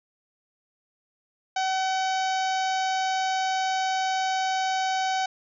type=harmonic tone; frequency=758 Hz; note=F#5; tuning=42 cents sharp; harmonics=1 / 2 / 3 / 4 / 5 / 6 / 7 / 8 / 9; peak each=-24 / -33 / -37 / -38 / -39 / -41 / -42 / -42 / -45 dBFS; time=1.56-5.26 s; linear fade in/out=5 ms; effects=none